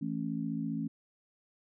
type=chord; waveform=sine; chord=A major; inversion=second; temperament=equal with one note detuned; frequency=164.81 / 220 / 274.8 Hz; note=E3 / A3 / C#4; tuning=0 / 0 / -15 cents; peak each=-37 / -36 / -36 dBFS; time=0.01-0.88 s; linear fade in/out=10 ms; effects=none